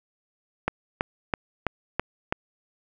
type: click train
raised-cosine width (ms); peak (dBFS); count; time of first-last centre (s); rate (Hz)
0.5; -8; 6; 0.68-2.325; 3.04
effects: none